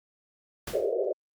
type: noise with exponential decay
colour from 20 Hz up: pink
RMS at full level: -33 dBFS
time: 0.67-0.93 s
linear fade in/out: 5 ms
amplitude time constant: 55 ms
type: band-pass noise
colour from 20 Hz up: pink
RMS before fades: -28 dBFS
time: 0.73-1.13 s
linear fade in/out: 10 ms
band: 370 to 640 Hz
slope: 96 dB/octave
effects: Opus 48 kbps